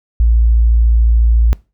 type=tone; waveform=sine; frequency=57 Hz; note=A#1; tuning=38 cents flat; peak=-7 dBFS; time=0.2-1.53 s; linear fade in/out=0 ms; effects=noise-tail reverb RT60 0.3 s tail -22 dB re dry